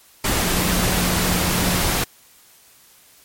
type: tone in noise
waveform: sine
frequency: 180 Hz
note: F#3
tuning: 47 cents flat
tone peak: -23 dBFS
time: 0.43-1.8 s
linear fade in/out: 5 ms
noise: pink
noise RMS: -20 dBFS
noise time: 0.24-2.04 s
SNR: -6 dB
effects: white hiss -51 dBFS RMS until 3.24 s + MP3 64 kbps